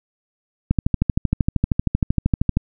click train, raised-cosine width 5 ms, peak -4 dBFS, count 25, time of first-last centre 0.71-2.57 s, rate 12.9 Hz, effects none

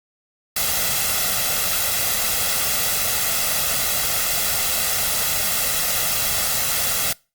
white noise with comb filter, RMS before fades -21 dBFS, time 0.56-7.13 s, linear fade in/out 5 ms, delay 1.5 ms, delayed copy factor +0.6, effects noise-tail reverb RT60 0.3 s tail -24 dB re dry + Opus 48 kbps

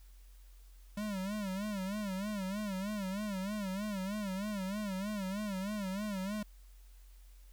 square tone with vibrato, 199.5 Hz, G3, 31 cents sharp, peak -36 dBFS, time 0.97-6.43 s, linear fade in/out 5 ms, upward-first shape sine, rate 3.2 Hz, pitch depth 120 cents each way, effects added 45 Hz sine -53 dBFS peak until 7.52 s + white hiss -68 dBFS RMS until 7.52 s

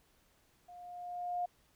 sine tone with level ramp, 710 Hz, F5, 28 cents sharp, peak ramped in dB -50 to -31 dBFS, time 0.68-1.46 s, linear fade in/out 10 ms, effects pink hiss -70 dBFS RMS until 1.75 s

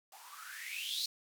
violet noise with band-pass filter sweep, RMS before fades -42 dBFS, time 0.12-1.06 s, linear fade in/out 2 ms, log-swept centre 750 to 4400 Hz, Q 9.9, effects none

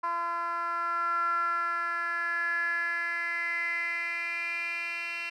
10% pulse tone with band-pass filter sweep, 340.8 Hz, F4, 42 cents flat, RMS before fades -31 dBFS, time 0.03-5.3 s, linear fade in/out 10 ms, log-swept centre 1100 to 2700 Hz, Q 7.4, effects none

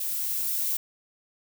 violet noise with level ramp, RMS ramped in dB -30 to -27 dBFS, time 0-0.77 s, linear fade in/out 5 ms, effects none

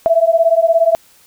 sine beating tone pair, 654 / 671 Hz, E5 / E5, -14 / +31 cents, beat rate 17 Hz, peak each -12 dBFS, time 0.06-0.95 s, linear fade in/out 0 ms, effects white hiss -49 dBFS RMS until 1.26 s

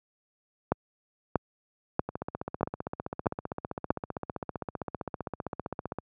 two click trains, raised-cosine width 1 ms, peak -19 / -9 dBFS, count 61 / 6, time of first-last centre 2.09-5.986 / 0.72-3.905 s, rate 15.4 / 1.57 Hz, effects high-pass 80 Hz 12 dB/octave

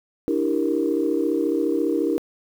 sine chord, E half-diminished seventh, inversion third, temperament equal with one note detuned, 293.7 / 328.3 / 392 / 466.2 Hz, D4 / E4 / G4 / Bb4, 0 / -7 / 0 / 0 cents, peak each -24 / -23 / -26 / -25 dBFS, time 0.28-2.18 s, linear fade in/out 0 ms, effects tanh soft clip ceiling -9 dBFS + 8-bit

